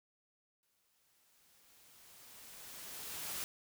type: noise with exponential growth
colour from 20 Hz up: white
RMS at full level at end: -40 dBFS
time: 0.63-3.44 s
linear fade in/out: 0 ms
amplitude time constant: 610 ms
effects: none